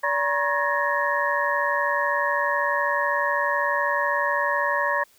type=tone cluster; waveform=sine; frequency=575 / 956 / 1088 / 1693 / 1849 Hz; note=D5 / A#5 / C#6 / G#6 / A#6; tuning=-37 / +43 / -33 / +33 / -15 cents; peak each=-27 dBFS; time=0.03-5.04 s; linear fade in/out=10 ms; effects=white hiss -58 dBFS RMS until 5.18 s